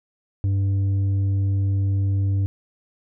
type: tone with tanh clipping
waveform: sine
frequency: 98 Hz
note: G2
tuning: in tune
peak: -19 dBFS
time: 0.44-2.46 s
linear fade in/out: 0 ms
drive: 5 dB
effects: none